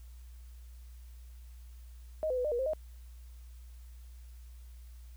sine tone with pitch steps, 625 / 509 / 498 / 602 / 478.8 / 527 / 622 Hz, D#5 / C5 / B4 / D5 / A#4 / C5 / D#5, +8 / -48 / +14 / +43 / +46 / +12 / -1 cents, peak -29 dBFS, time 2.23-2.734 s, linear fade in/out 0 ms, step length 72 ms, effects added 60 Hz sine -47 dBFS peak until 5.16 s + white hiss -66 dBFS RMS until 5.16 s

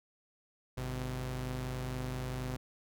sawtooth tone pair together, 50.6 / 127.5 Hz, G#1 / C3, -44 / -44 cents, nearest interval octave + major third, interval 1600 cents, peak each -37 / -33 dBFS, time 0.77-2.57 s, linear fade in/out 10 ms, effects none

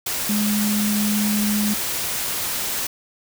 sine tone in noise, 208.9 Hz, G#3, 10 cents sharp, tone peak -19 dBFS, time 0.29-1.74 s, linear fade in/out 5 ms, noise white, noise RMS -25 dBFS, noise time 0.06-2.87 s, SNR +3 dB, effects none

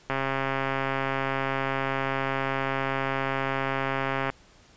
click train, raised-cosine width 0.5 ms, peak -12 dBFS, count 568, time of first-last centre 0.1-4.3 s, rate 135 Hz, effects pink hiss -56 dBFS RMS until 4.76 s + resampled to 16000 Hz

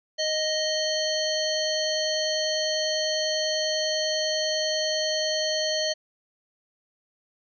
harmonic tone with a mistuned harmonic, 622.3 Hz, D#5, in tune, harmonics 1 / 3 / 5 / 7 / 9 / 10, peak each -27 / -34 / -32 / -28 / -42 / -36 dBFS, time 0.18-5.94 s, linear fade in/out 20 ms, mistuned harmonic 9, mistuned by +69 cents, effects none

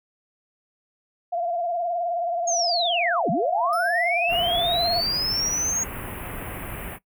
sine tone with vibrato, 691 Hz, F5, 19 cents flat, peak -23 dBFS, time 1.32-5.01 s, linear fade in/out 10 ms, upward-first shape sine, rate 19 Hz, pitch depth 63 cents each way
sine linear two-way sweep, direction down then up, 6645 to 141.3 to 6645 Hz, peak -22 dBFS, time 2.47-5.84 s, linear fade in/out 10 ms, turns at 3.3 s
15% pulse tone with exponential decay, 5280 Hz, E8, 2 cents sharp, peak -31 dBFS, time 3.73-4.93 s, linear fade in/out 0 ms, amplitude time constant 260 ms
pink band-stop noise, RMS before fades -34 dBFS, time 4.28-6.99 s, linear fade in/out 50 ms, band 2800 to 9800 Hz, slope 48 dB/octave
effects noise-tail reverb RT60 0.1 s tail -19 dB re dry

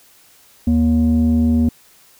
sine tone pair together, 79.42 / 238 Hz, D#2 / A#3, +36 / +36 cents, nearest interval octave + perfect fifth, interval 1900 cents, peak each -15 / -11 dBFS, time 0.67-1.69 s, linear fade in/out 5 ms, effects tanh soft clip ceiling -9 dBFS + white hiss -50 dBFS RMS until 2.19 s

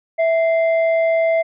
sine tone pair together, 657 / 2086 Hz, E5 / C7, -6 / -6 cents, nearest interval octave + minor sixth, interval 2000 cents, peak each -13 / -24 dBFS, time 0.18-1.43 s, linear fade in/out 20 ms, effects tanh soft clip ceiling -7 dBFS

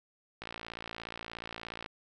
click train, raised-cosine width 0.3 ms, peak -24 dBFS, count 83, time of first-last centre 0.42-1.861 s, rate 56.9 Hz, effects none

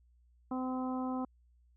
harmonic tone, 256.8 Hz, C4, 32 cents flat, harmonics 1 / 2 / 3 / 4 / 5, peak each -34 / -44 / -42 / -44 / -48 dBFS, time 0.51-1.25 s, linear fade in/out 5 ms, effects added 60 Hz sine -63 dBFS peak until 1.76 s

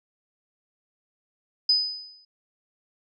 sine tone with exponential decay, 5000 Hz, D#8, 8 cents sharp, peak -15 dBFS, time 1.69-2.25 s, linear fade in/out 5 ms, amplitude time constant 120 ms, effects none

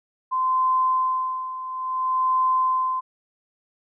sine tone with tremolo, 1033 Hz, C6, 22 cents flat, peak -17 dBFS, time 0.31-3.01 s, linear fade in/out 20 ms, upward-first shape sine, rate 0.58 Hz, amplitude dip 75%, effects none

